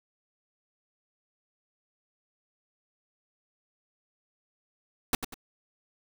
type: noise with echo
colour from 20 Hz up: pink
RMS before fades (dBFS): -24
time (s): 5.13-5.15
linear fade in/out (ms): 2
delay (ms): 96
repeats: 2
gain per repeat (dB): -9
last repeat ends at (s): 5.342
effects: none